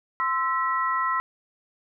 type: tone cluster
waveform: sine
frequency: 1040 / 1320 / 1936 Hz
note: C6 / E6 / B6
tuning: -11 / +2 / -35 cents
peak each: -25 / -26 / -30 dBFS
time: 0.2-1.2 s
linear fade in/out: 0 ms
effects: none